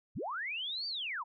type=linear two-way sweep; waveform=sine; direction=up then down; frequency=40 to 4699 to 824 Hz; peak=-35 dBFS; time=0.15-1.24 s; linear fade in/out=20 ms; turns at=0.87 s; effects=none